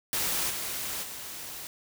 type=noise with level steps; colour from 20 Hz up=white; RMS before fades=-29 / -34 / -40 dBFS; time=0.13-1.67 s; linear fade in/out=0 ms; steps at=0.49 / 1.02 s; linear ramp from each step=20 ms; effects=none